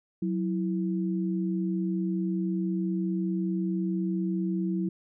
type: tone pair together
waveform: sine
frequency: 184.98 / 329.6 Hz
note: F#3 / E4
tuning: 0 / 0 cents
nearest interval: minor seventh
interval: 1000 cents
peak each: -27 / -31 dBFS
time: 0.22-4.89 s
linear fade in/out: 5 ms
effects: none